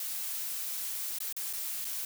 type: noise with dropouts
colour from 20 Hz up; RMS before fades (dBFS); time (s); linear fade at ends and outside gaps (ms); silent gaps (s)
blue; -36; 0-2.05; 2; 1.187-1.203 / 1.327-1.365 / 1.529-1.534 / 1.846-1.851
effects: none